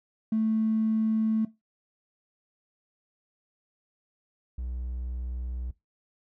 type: tone pair in turn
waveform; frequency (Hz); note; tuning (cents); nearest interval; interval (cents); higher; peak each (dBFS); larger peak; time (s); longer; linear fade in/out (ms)
triangle; 220 / 61.74; A3 / B1; 0 / 0; octave + minor seventh; 2200; first; -19 / -29; first; 0.32-1.45 / 4.58-5.71; neither; 5
effects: noise-tail reverb RT60 0.2 s tail -20 dB re dry + tanh soft clip ceiling -20 dBFS